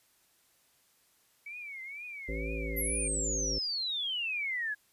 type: tone with vibrato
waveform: sine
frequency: 2262 Hz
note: C#7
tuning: 34 cents sharp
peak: -40 dBFS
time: 1.46-3.08 s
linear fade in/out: 5 ms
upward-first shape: triangle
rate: 2.1 Hz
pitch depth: 170 cents each way
type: harmonic tone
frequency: 55 Hz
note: A1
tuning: in tune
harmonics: 1 / 3 / 5 / 7 / 9 / 10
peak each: -35 / -44 / -42 / -42 / -43 / -46 dBFS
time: 2.28-3.59 s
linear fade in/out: 10 ms
type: exponential sweep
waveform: sine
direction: down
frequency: 11840 to 1649 Hz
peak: -31 dBFS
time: 2.76-4.75 s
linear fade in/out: 20 ms
effects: white hiss -68 dBFS RMS until 4.92 s + resampled to 32000 Hz